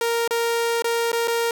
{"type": "tone with dropouts", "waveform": "sawtooth", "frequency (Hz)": 465.5, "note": "A#4", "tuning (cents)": -2, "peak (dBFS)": -16, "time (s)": [0.01, 1.51], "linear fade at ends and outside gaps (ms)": 2, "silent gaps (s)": [[0.277, 0.308], [0.822, 0.843], [1.118, 1.129], [1.275, 1.28]], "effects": []}